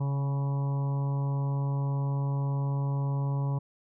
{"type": "harmonic tone with a mistuned harmonic", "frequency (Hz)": 140, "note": "C#3", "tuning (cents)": 18, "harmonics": [1, 2, 3, 4, 5, 6, 7, 8], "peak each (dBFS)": [-26, -43, -45, -45, -51, -47, -43, -52], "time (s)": [0, 3.59], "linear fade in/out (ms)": 10, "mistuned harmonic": 1, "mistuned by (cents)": -22, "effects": []}